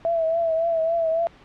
sine tone with vibrato, 659.3 Hz, E5, in tune, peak -19 dBFS, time 0.05-1.27 s, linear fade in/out 0 ms, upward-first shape triangle, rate 3.6 Hz, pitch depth 56 cents each way, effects pink hiss -50 dBFS RMS until 1.44 s + low-pass 3000 Hz 12 dB/octave

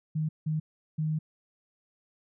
sine tone bursts at uneven times, 155.56 Hz, D#3, in tune, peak -26 dBFS, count 3, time 0.15-0.29 / 0.46-0.6 / 0.98-1.19 s, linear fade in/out 10 ms, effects none

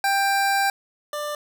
25% pulse tone pair in turn, 790 / 592.7 Hz, G5 / D5, +13 / +16 cents, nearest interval perfect fourth, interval 497 cents, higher first, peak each -15 / -23 dBFS, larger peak first, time 0.04-0.7 / 1.13-1.35 s, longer first, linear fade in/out 2 ms, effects none

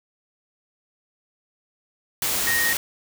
sine tone in noise, 1864.7 Hz, A#6, in tune, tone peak -21 dBFS, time 2.47-2.73 s, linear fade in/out 2 ms, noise white, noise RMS -24 dBFS, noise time 2.22-2.77 s, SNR 0 dB, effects none

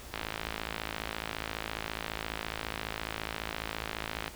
click train, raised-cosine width 0.3 ms, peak -17 dBFS, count 227, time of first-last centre 0.14-4.279 s, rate 54.6 Hz, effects added 60 Hz sine -49 dBFS peak until 4.35 s + pink hiss -48 dBFS RMS until 4.35 s

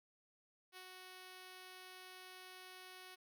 5% pulse tone with ADSR envelope, 370 Hz, F#4, in tune, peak -40 dBFS, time 0.72-3.16 s, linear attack 48 ms, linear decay 77 ms, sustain -2 dB, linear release 20 ms, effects none

